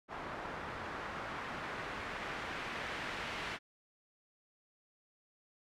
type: noise with low-pass filter sweep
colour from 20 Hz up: white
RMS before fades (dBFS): -42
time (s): 0.08-3.59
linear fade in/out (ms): 50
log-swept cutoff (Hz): 1200 to 2300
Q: 1.1
effects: none